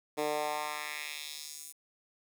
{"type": "tone with high-pass filter sweep", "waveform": "10% pulse", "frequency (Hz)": 150, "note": "D3", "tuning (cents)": 37, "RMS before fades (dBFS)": -37, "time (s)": [0.17, 1.73], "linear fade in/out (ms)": 20, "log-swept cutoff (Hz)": [380, 9200], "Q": 1.6, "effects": ["9-bit"]}